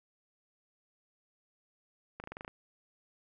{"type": "clicks", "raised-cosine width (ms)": 0.5, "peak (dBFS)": -27, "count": 8, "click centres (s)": [2.2, 2.239, 2.274, 2.32, 2.369, 2.409, 2.448, 2.479], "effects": []}